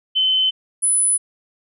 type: tone pair in turn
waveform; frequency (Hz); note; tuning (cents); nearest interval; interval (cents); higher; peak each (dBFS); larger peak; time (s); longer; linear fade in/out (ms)
sine; 3056 / 9998; G7 / D#9; -45 / +7; octave + major sixth; 2052; second; -14; neither; 0.15-0.51 / 0.82-1.18; neither; 20
effects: none